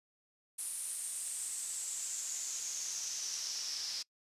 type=noise with band-pass filter sweep; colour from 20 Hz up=pink; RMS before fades=-40 dBFS; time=0.58-4.03 s; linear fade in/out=10 ms; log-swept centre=9800 to 5100 Hz; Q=6; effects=noise-tail reverb RT60 0.1 s tail -25 dB re dry + resampled to 32000 Hz